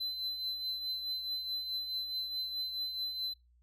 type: tone with tremolo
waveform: triangle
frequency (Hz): 4048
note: B7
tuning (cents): +42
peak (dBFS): -31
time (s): 0-3.34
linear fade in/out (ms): 10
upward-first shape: triangle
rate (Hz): 4.7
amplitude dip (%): 55
effects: noise-tail reverb RT60 0.2 s tail -23 dB re dry + added 60 Hz sine -63 dBFS peak until 3.62 s